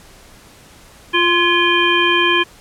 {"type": "harmonic tone with a mistuned harmonic", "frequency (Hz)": 348.6, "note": "F4", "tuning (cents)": -3, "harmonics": [1, 3, 5, 7, 9], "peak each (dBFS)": [-18, -18, -18, -18, -18], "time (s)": [1.13, 2.44], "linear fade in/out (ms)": 20, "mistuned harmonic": 5, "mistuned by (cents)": -47, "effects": ["pink hiss -44 dBFS RMS until 2.6 s", "low-pass 12000 Hz 12 dB/octave"]}